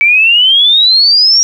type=exponential sweep; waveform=sine; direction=up; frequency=2286 to 5700 Hz; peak=-4 dBFS; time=0.01-1.43 s; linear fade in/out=0 ms; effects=7-bit